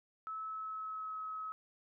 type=tone with pitch glide; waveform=sine; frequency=1300 to 1281.4 Hz; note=E6 to E6; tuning=-24 to -49 cents; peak=-39 dBFS; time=0.27-1.52 s; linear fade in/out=0 ms; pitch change=-25 cents; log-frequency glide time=0.45-1.19 s; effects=none